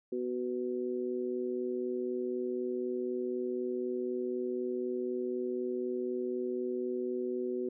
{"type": "harmonic tone", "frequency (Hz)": 124, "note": "B2", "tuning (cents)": 7, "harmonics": [2, 3, 4], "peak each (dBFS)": [-38, -33, -42], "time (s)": [0.12, 7.69], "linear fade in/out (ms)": 5, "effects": []}